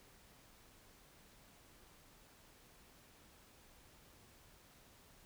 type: silence
effects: pink hiss -64 dBFS RMS until 5.25 s